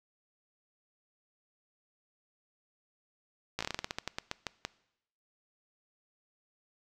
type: slowing click train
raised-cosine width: 0.2 ms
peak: -16 dBFS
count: 16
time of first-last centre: 3.59-4.65 s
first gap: 16 ms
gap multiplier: 1.19
effects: noise-tail reverb RT60 0.8 s tail -21 dB re dry